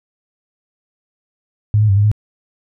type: tone with pitch steps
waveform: sine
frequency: 105.4 / 107.3 / 97.7 / 102.9 / 106.1 Hz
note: G#2 / A2 / G2 / G#2 / G#2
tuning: +26 / -43 / -5 / -16 / +38 cents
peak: -9 dBFS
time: 1.74-2.115 s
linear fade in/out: 0 ms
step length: 75 ms
effects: none